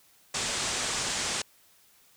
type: low-pass noise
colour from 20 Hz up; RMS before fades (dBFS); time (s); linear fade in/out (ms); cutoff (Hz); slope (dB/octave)
white; -31; 0.34-1.42; 5; 8500; 48
effects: white hiss -61 dBFS RMS until 2.16 s